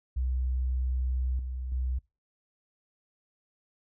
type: tone with level steps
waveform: sine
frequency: 63.5 Hz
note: B1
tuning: 49 cents sharp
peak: -26 / -32 / -27 dBFS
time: 0.16-1.99 s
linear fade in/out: 10 ms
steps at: 1.39 / 1.72 s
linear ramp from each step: 2 ms
effects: noise-tail reverb RT60 0.3 s tail -26 dB re dry